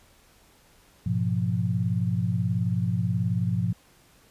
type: chord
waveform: sine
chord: F diminished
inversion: first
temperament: equal with one note detuned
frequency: 103.83 / 122.41 / 174.61 Hz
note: Ab2 / Cb3 / F3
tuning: 0 / -15 / 0 cents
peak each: -27 dBFS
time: 1.06-3.73 s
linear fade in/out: 5 ms
effects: pink hiss -58 dBFS RMS until 4.3 s + resampled to 32000 Hz